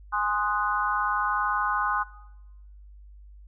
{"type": "chord", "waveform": "sine", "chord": "Ab dominant seventh", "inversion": "none", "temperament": "equal", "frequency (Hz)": [830.6, 1046.5, 1244.5, 1480], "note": ["Ab5", "C6", "Eb6", "Gb6"], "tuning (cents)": [0, 0, 0, 0], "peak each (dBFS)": [-30, -28, -28, -30], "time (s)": [0.12, 2.04], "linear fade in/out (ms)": 20, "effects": ["noise-tail reverb RT60 1.0 s tail -20 dB re dry", "added 50 Hz sine -45 dBFS peak until 3.47 s"]}